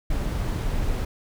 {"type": "noise", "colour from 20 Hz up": "brown", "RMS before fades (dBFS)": -25, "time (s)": [0.1, 1.05], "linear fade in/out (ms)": 5, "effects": []}